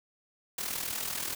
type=noise with amplitude modulation; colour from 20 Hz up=white; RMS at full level=-32 dBFS; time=0.58-1.35 s; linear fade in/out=5 ms; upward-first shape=sine; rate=40.3 Hz; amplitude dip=65%; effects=none